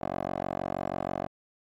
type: tone with band-pass filter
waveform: 10% pulse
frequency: 46.27 Hz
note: F#1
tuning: 1 cent sharp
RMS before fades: -33 dBFS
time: 0.01-1.27 s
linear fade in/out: 10 ms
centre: 650 Hz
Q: 1.9
effects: AAC 64 kbps